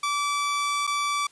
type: tone with dropouts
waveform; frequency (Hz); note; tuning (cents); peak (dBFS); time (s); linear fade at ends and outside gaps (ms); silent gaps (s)
sawtooth; 1157; D6; -26; -20; 0.03-1.27; 5; 0.869-0.874
effects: white hiss -56 dBFS RMS until 1.31 s + resampled to 22050 Hz